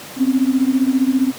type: beating tone pair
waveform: sine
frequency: 256.6 / 271.6 Hz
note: C4 / C#4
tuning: -34 / -35 cents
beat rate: 15 Hz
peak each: -15 / -16 dBFS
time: 0.16-1.33 s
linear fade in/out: 50 ms
effects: pink hiss -34 dBFS RMS until 1.38 s + high-pass 150 Hz 12 dB/octave